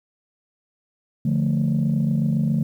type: chord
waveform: sine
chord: D minor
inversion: none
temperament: equal with one note detuned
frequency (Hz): 146.83 / 174.61 / 221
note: D3 / F3 / A3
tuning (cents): 0 / 0 / +8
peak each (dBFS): -20 / -23 / -21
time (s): 1.25-2.63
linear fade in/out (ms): 5
effects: tanh soft clip ceiling -13 dBFS + 9-bit